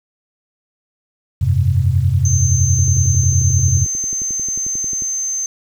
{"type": "chord", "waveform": "sine", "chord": "F suspended second", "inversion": "none", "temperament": "equal with one note detuned", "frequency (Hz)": [87.31, 98, 130.36], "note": ["F2", "G2", "C3"], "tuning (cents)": [0, 0, -6], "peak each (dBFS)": -16, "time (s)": [1.41, 3.85], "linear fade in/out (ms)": 10}
{"type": "tone", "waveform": "sine", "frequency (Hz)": 6260, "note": "G8", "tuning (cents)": -3, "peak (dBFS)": -18, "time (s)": [2.25, 5.46], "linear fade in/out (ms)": 2}
{"type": "click train", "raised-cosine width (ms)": 3, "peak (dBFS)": -21, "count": 26, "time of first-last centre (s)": [2.79, 5.022], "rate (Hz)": 11.2}
{"effects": ["7-bit"]}